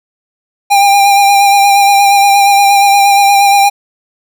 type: tone with vibrato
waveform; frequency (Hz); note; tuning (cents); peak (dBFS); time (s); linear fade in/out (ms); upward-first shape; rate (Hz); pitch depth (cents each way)
square; 800; G5; +35; -5; 0.7-3.7; 20; sine; 8.5; 24
effects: none